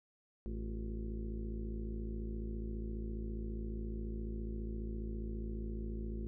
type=harmonic tone with a mistuned harmonic; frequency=54.6 Hz; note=A1; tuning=13 cents flat; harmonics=1 / 2 / 3 / 4 / 5 / 6 / 7 / 8 / 9; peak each=-39 / -49 / -54 / -45 / -59 / -49 / -54 / -61 / -63 dBFS; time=0.46-6.27 s; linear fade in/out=0 ms; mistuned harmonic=6; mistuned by=+100 cents; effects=none